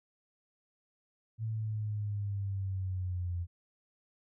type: linear sweep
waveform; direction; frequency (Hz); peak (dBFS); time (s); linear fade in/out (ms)
sine; down; 112.2 to 86.2; -32; 1.38-3.47; 50
effects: none